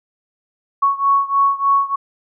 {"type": "beating tone pair", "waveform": "sine", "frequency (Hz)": [1108.7, 1112], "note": ["C#6", "C#6"], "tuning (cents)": [0, 5], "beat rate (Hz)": 3.3, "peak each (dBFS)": [-15, -17], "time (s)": [0.82, 1.96], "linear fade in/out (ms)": 10, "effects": []}